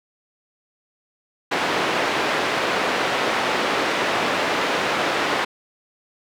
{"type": "band-pass noise", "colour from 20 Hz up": "pink", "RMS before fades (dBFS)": -22, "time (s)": [1.51, 5.45], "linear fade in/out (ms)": 10, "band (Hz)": [370, 3000], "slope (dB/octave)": 12, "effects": []}